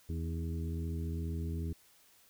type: harmonic tone with a mistuned harmonic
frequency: 82.41 Hz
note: E2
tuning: in tune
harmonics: 1 / 2 / 3 / 4 / 5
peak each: -35 / -41 / -45 / -47 / -49 dBFS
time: 0.09-1.73 s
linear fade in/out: 5 ms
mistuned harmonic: 4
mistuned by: -41 cents
effects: white hiss -64 dBFS RMS until 2.29 s